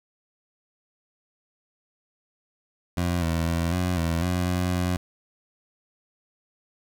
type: tone with pitch steps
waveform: 20% pulse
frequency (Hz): 87.6 / 82.6 / 84 / 90 / 83 / 89.5 / 90.2 / 89.5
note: F2 / E2 / E2 / F#2 / E2 / F2 / F#2 / F2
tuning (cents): +6 / +4 / +33 / -47 / +12 / +43 / -44 / +43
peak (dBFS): -18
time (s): 2.97-4.97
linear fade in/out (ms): 5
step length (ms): 250
effects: none